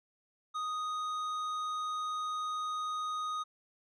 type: tone with tanh clipping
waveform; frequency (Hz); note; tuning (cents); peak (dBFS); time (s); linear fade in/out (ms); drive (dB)
sine; 1244.5; D#6; 0; -35; 0.54-3.44; 20; 10
effects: none